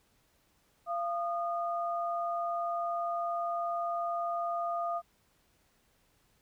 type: tone pair together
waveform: sine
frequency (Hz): 687.5 / 1225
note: F5 / D#6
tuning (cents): -27 / -27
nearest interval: minor seventh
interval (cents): 1000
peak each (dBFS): -32 / -35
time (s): 0.86-5.02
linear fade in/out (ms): 50
effects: pink hiss -70 dBFS RMS until 6.41 s